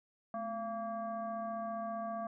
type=tone with frequency modulation; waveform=sine; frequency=683 Hz; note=F5; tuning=39 cents flat; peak=-36 dBFS; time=0.34-2.27 s; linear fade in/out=2 ms; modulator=467 Hz; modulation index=0.93; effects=none